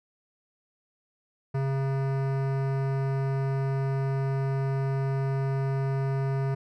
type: tone with hard clipping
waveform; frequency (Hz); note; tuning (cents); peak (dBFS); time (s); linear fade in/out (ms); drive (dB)
sine; 135.6; C#3; -38; -27; 1.54-6.55; 10; 18
effects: none